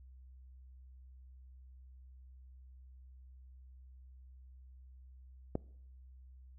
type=click; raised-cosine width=2 ms; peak=-20 dBFS; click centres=5.554 s; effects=noise-tail reverb RT60 0.7 s tail -24 dB re dry + added 64 Hz sine -53 dBFS peak until 6.58 s